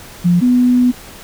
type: tone pair in turn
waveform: sine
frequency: 175.3 / 247.9 Hz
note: F3 / B3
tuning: +7 / +7 cents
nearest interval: tritone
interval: 600 cents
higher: second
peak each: -8 dBFS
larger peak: neither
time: 0.24-0.41 / 0.41-0.92 s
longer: second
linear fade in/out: 20 ms
effects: pink hiss -36 dBFS RMS until 1.23 s